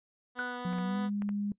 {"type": "tone with vibrato", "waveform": "10% pulse", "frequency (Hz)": 246.9, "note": "B3", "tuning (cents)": 0, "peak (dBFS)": -29, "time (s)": [0.35, 1.1], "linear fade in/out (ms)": 50, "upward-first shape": "triangle", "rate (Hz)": 3.5, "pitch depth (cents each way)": 9}
{"type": "tone with exponential decay", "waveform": "sine", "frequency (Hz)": 1480, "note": "F#6", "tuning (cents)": 0, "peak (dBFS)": -29, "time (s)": [0.39, 0.77], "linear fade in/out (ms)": 0, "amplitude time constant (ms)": 81}
{"type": "tone with pitch glide", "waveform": "sine", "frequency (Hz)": [180.8, 204.1], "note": ["F#3", "G#3"], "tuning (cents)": [-40, -30], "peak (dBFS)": -30, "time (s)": [0.65, 1.52], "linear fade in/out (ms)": 2, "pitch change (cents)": 210, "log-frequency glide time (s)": [0.8, 1]}
{"type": "clicks", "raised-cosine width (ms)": 0.5, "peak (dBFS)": -29, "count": 4, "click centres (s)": [0.731, 0.785, 1.221, 1.291]}
{"effects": ["noise-tail reverb RT60 0.1 s tail -21 dB re dry", "resampled to 8000 Hz"]}